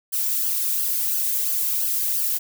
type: noise with flanger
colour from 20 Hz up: violet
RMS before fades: -23 dBFS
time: 0.12-2.39 s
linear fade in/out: 20 ms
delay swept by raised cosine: 0.64 to 1.94 ms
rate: 2.9 Hz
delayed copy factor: +0.75
effects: none